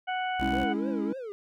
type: harmonic tone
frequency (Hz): 740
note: F#5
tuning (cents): 0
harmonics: 1 / 2 / 3 / 4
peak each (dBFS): -29 / -35 / -39 / -41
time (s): 0.07-0.74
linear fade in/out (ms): 20
type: tone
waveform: sawtooth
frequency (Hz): 64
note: C2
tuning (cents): -38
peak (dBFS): -30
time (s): 0.39-0.65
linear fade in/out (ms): 10
type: chord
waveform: triangle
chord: C# minor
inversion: second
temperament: equal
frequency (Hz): 207.7 / 277.2 / 329.6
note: G#3 / C#4 / E4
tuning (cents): 0 / 0 / 0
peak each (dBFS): -30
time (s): 0.41-1.13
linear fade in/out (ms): 5
type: tone with vibrato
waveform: triangle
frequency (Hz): 466.2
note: A#4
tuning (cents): 0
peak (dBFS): -33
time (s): 0.53-1.32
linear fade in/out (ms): 0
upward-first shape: triangle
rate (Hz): 3.5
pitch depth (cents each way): 280
effects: none